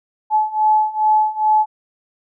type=beating tone pair; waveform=sine; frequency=858 / 860.4 Hz; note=A5 / A5; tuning=-44 / -39 cents; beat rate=2.4 Hz; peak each=-17 / -15 dBFS; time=0.3-1.66 s; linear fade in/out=50 ms; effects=none